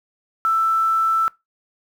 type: tone with quantisation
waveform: sine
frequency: 1326 Hz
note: E6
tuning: 10 cents sharp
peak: -15 dBFS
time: 0.45-1.28 s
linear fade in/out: 0 ms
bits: 7
effects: noise-tail reverb RT60 0.2 s tail -22 dB re dry